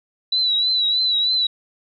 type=tone with vibrato; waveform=sine; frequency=3951 Hz; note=B7; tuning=in tune; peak=-16 dBFS; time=0.32-1.47 s; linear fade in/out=5 ms; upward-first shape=triangle; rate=3.2 Hz; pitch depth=65 cents each way; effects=none